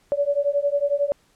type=beating tone pair; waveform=sine; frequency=566 / 577 Hz; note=C#5 / D5; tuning=+36 / -31 cents; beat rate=11 Hz; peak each=-22 dBFS; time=0.12-1.12 s; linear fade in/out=0 ms; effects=pink hiss -61 dBFS RMS until 1.35 s + low-pass 11000 Hz 12 dB/octave